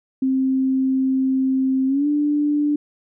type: tone with pitch glide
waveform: sine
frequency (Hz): 263.7 to 294.3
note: C4 to D4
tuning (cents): +14 to +4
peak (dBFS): -16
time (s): 0.22-2.76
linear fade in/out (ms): 5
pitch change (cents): +190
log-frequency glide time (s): 1.87-2.07
effects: none